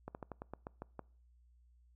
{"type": "slowing click train", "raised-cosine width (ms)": 1, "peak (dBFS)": -29, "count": 9, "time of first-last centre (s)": [0.08, 0.993], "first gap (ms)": 69, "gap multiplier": 1.14, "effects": ["noise-tail reverb RT60 0.5 s tail -25 dB re dry", "added 60 Hz sine -63 dBFS peak until 1.95 s"]}